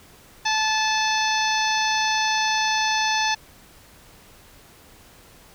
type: harmonic tone with a mistuned harmonic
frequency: 870 Hz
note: A5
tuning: 20 cents flat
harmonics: 1 / 2 / 3 / 4 / 5 / 6 / 7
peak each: -23 / -26 / -28 / -29 / -30 / -31 / -31 dBFS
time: 0.45-3.35 s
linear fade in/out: 10 ms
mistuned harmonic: 4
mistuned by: +25 cents
effects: pink hiss -50 dBFS RMS until 5.54 s